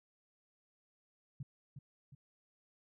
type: tone with echo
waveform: sine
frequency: 137.1 Hz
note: C#3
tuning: 19 cents flat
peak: -40 dBFS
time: 1.4-1.43 s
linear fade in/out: 5 ms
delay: 360 ms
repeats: 2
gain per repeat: -6 dB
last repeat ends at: 2.15 s
effects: none